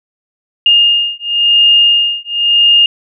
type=beating tone pair; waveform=sine; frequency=2830 / 2830.95 Hz; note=F7 / F7; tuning=+22 / +23 cents; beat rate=0.95 Hz; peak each=-10 dBFS; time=0.66-2.86 s; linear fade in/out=2 ms; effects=none